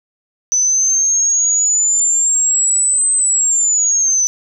sine exponential two-way sweep, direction up then down, 6000 to 8230 to 6000 Hz, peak -11 dBFS, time 0.52-4.27 s, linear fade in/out 0 ms, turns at 3.13 s, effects none

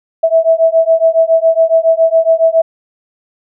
sine beating tone pair, 650 / 657.2 Hz, E5 / E5, -24 / -5 cents, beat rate 7.2 Hz, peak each -10 dBFS, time 0.23-2.62 s, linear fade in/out 10 ms, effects none

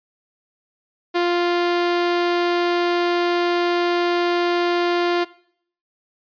sawtooth tone, 349.2 Hz, F4, in tune, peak -13 dBFS, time 1.14-5.25 s, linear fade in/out 20 ms, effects noise-tail reverb RT60 0.6 s tail -19 dB re dry + resampled to 11025 Hz

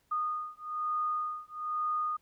sine beating tone pair, 1230 / 1231.1 Hz, D#6 / D#6, -20 / -19 cents, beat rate 1.1 Hz, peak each -34 / -34 dBFS, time 0.11-2.17 s, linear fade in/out 10 ms, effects pink hiss -72 dBFS RMS until 2.21 s

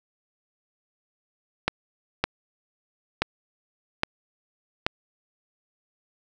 clicks, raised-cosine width 0.3 ms, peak -5 dBFS, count 5, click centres 1.68 / 2.24 / 3.22 / 4.034 / 4.865 s, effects none

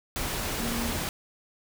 sine tone in noise, 233.1 Hz, A#3, in tune, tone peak -32 dBFS, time 0.6-0.91 s, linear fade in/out 0 ms, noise pink, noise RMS -31 dBFS, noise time 0.16-1.09 s, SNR -4 dB, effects none

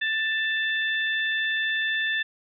harmonic tone, 884 Hz, A5, 8 cents sharp, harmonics 2 / 3 / 4, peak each -24 / -34 / -31 dBFS, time 0.01-2.23 s, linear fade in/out 10 ms, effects none

